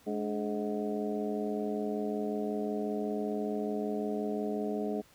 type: harmonic tone with a mistuned harmonic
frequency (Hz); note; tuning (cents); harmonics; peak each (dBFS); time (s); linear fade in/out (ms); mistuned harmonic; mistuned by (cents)
105.3; G#2; +24; 2 / 3 / 4 / 5 / 6 / 7; -35 / -38 / -35 / -46 / -40 / -43; 0.06-5.02; 20; 3; -110
effects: pink hiss -61 dBFS RMS until 5.14 s + high-pass 60 Hz 12 dB/octave